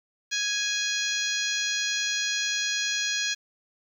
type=harmonic tone; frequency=830.6 Hz; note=G#5; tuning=in tune; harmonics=2 / 3 / 4 / 5 / 6 / 7 / 8; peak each=-31 / -33 / -32 / -32 / -37 / -35 / -34 dBFS; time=0.31-3.35 s; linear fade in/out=20 ms; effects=9-bit